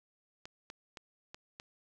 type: clicks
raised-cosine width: 0.2 ms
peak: -28 dBFS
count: 5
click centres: 0.455 / 0.701 / 0.972 / 1.345 / 1.599 s
effects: none